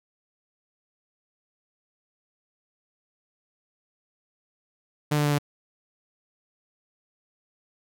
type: tone with pitch steps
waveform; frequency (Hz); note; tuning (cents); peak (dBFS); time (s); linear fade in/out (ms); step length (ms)
sawtooth; 149.1 / 147.73 / 146.37 / 145.02; D3 / D3 / D3 / D3; +27 / +11 / -5 / -22; -17; 5.11-5.386; 10; 69
effects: none